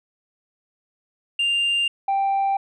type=tone pair in turn; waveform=sine; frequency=2794 / 785.7 Hz; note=F7 / G5; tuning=0 / +4 cents; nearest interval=octave + minor seventh; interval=2196 cents; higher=first; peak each=-16 dBFS; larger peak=neither; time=1.39-1.88 / 2.08-2.57 s; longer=neither; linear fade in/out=5 ms; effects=tanh soft clip ceiling -17 dBFS